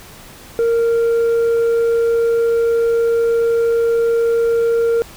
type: tone with tanh clipping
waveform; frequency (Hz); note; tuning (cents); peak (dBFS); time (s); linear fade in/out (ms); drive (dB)
sine; 463.3; A#4; -11; -13; 0.59-5.02; 0; 3
effects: pink hiss -39 dBFS RMS until 5.16 s